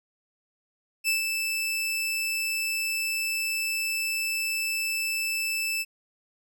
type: tone with ADSR envelope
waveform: sawtooth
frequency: 2637 Hz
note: E7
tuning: in tune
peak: -18 dBFS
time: 1.04-5.85 s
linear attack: 43 ms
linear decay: 130 ms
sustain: -5 dB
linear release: 39 ms
effects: none